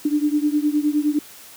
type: beating tone pair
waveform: sine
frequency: 293.7 / 303.4 Hz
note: D4 / D#4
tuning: 0 / -44 cents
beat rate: 9.7 Hz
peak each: -19 / -21 dBFS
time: 0.05-1.19 s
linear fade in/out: 5 ms
effects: white hiss -43 dBFS RMS until 1.56 s + high-pass 80 Hz 12 dB/octave